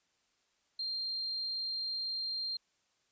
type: tone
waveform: sine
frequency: 4186 Hz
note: C8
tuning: in tune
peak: -34 dBFS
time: 0.79-2.57 s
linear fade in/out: 5 ms
effects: white hiss -75 dBFS RMS until 3.11 s + resampled to 16000 Hz